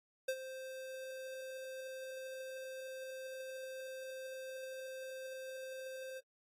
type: tone with ADSR envelope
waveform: square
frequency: 523.3 Hz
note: C5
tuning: in tune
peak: -33 dBFS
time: 0.28-6.21 s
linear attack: 8 ms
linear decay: 62 ms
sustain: -12 dB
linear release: 33 ms
effects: AAC 48 kbps